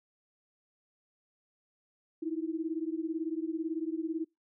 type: beating tone pair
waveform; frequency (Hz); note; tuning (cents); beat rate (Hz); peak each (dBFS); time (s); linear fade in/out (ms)
sine; 315.7 / 333.7; D#4 / E4; +25 / +21; 18; -34 / -35; 2.22-4.25; 10
effects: noise-tail reverb RT60 0.2 s tail -25 dB re dry